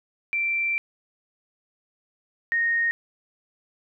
sine tone pair in turn, 2349 / 1856.9 Hz, D7 / A#6, 0 / -7 cents, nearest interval major third, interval 407 cents, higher first, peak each -22 / -20 dBFS, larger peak second, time 0.33-0.78 / 2.52-2.91 s, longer first, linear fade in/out 0 ms, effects none

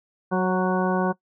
harmonic tone with a mistuned harmonic, 185 Hz, F#3, in tune, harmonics 1 / 2 / 3 / 4 / 5 / 6 / 8, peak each -23 / -26 / -28 / -29 / -30 / -31 / -32 dBFS, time 0.31-1.13 s, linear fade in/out 20 ms, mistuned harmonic 3, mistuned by -18 cents, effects noise-tail reverb RT60 0.1 s tail -21 dB re dry

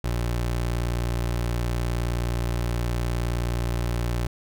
25% pulse tone, 59.2 Hz, A#1, 27 cents sharp, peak -20 dBFS, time 0.04-4.27 s, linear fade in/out 5 ms, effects none

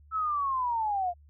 sine linear sweep, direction down, 1321 to 686 Hz, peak -26 dBFS, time 0.11-1.14 s, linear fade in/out 50 ms, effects added 73 Hz sine -53 dBFS peak until 1.29 s

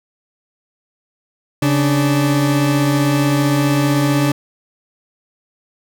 40% pulse tone pair together, 138.5 / 292.6 Hz, C#3 / D4, -1 / -6 cents, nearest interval octave + minor second, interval 1295 cents, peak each -15 dBFS, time 1.62-4.32 s, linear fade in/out 5 ms, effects none

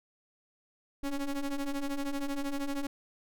square ring-modulated tone, 138.59 Hz, C#3, in tune, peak -29 dBFS, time 1.03-2.87 s, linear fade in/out 5 ms, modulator 145 Hz, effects none

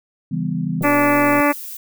sine chord, C# half-diminished seventh, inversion none, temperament just, 138.59 / 166.31 / 199.57 / 249.5 Hz, C#3 / E3 / G3 / B3, 0 / +16 / +31 / +18 cents, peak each -28 / -22 / -26 / -26 dBFS, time 0.31-0.85 s, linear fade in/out 10 ms
click train, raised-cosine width 2 ms, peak -18 dBFS, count 74, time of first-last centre 0.81-1.403 s, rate 123 Hz
violet noise, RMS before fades -32 dBFS, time 0.82-1.77 s, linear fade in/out 5 ms
harmonic tone, 290 Hz, D4, 22 cents flat, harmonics 1 / 2 / 3 / 4 / 5 / 6 / 7 / 8 / 9, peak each -17 / -19 / -22 / -21 / -27 / -26 / -24 / -27 / -30 dBFS, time 0.83-1.53 s, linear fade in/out 20 ms
effects none

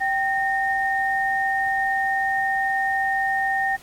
sine tone pair together, 778.2 / 1838 Hz, G5 / A#6, -13 / -25 cents, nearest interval octave + minor third, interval 1488 cents, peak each -22 dBFS, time 0-3.77 s, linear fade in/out 20 ms, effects pink hiss -47 dBFS RMS until 3.82 s + MP3 64 kbps

